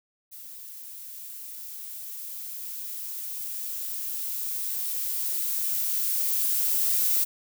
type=noise with level ramp; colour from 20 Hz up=violet; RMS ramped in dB=-43 to -23 dBFS; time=0.31-7.25 s; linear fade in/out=20 ms; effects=none